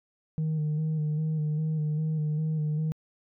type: tone with vibrato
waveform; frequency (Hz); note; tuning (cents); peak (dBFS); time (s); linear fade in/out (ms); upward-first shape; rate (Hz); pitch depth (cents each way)
sine; 154.4; D#3; -13; -23; 0.38-2.92; 0; square; 2.5; 29
effects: tanh soft clip ceiling -24 dBFS